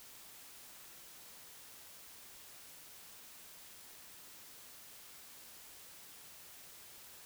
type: silence
effects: white hiss -55 dBFS RMS until 7.25 s